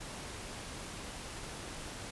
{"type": "noise", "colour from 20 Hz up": "pink", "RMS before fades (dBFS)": -44, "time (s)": [0, 2.11], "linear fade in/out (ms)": 10, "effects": ["resampled to 24000 Hz"]}